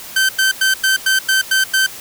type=tone bursts; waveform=sawtooth; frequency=1546 Hz; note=G6; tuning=24 cents flat; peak=-8 dBFS; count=8; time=0.16-1.865 s; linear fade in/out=5 ms; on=130 ms; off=95 ms; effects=white hiss -33 dBFS RMS until 2 s

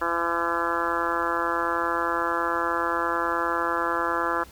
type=harmonic tone; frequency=169.4 Hz; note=E3; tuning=48 cents sharp; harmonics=2 / 3 / 4 / 5 / 6 / 7 / 8 / 9 / 10; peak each=-32 / -32 / -35 / -34 / -29 / -31 / -29 / -35 / -33 dBFS; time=0.01-4.44 s; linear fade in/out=10 ms; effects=added 60 Hz sine -50 dBFS peak until 4.51 s + pink hiss -50 dBFS RMS until 4.51 s

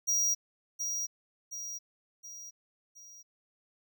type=tone with echo; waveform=square; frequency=5740 Hz; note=F8; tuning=47 cents sharp; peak=-26 dBFS; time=0.07-0.35 s; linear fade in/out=20 ms; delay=720 ms; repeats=4; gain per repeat=-6 dB; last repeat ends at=3.23 s; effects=none

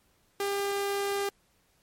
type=tone; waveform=sawtooth; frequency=400 Hz; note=G4; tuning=35 cents sharp; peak=-24 dBFS; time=0.4-1.29 s; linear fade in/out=2 ms; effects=pink hiss -68 dBFS RMS until 1.82 s + MP3 64 kbps

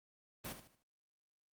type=noise with echo; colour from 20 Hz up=pink; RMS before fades=-43 dBFS; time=0.44-0.53 s; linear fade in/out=10 ms; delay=75 ms; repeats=4; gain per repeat=-9 dB; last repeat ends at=0.83 s; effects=high-pass 60 Hz 12 dB/octave + Opus 24 kbps

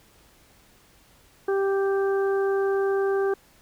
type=harmonic tone; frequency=392 Hz; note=G4; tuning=in tune; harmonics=1 / 2 / 3 / 4; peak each=-21 / -33 / -36 / -35 dBFS; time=1.48-3.34 s; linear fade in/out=5 ms; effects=pink hiss -57 dBFS RMS until 3.61 s

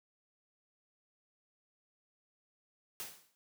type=noise with exponential decay; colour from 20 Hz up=white; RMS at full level=-40 dBFS; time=3-3.35 s; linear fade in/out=0 ms; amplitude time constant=76 ms; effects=high-pass 100 Hz 12 dB/octave

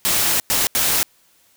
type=noise bursts at uneven times; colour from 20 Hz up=white; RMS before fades=-18 dBFS; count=3; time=0.05-0.4 / 0.5-0.67 / 0.75-1.03 s; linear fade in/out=0 ms; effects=white hiss -57 dBFS RMS until 1.56 s

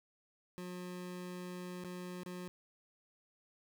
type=tone with dropouts; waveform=25% pulse; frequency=180 Hz; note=F#3; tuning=47 cents flat; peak=-39 dBFS; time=0.58-2.48 s; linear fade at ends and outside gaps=0 ms; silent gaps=1.838-1.847 / 2.234-2.261 s; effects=13-bit

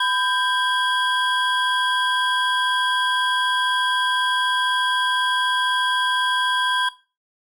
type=tone cluster; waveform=triangle; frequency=1004 / 1581 / 3307 Hz; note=B5 / G6 / G#7; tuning=+28 / +14 / -8 cents; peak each=-21 dBFS; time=0-6.89 s; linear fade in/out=5 ms; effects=noise-tail reverb RT60 0.3 s tail -17 dB re dry

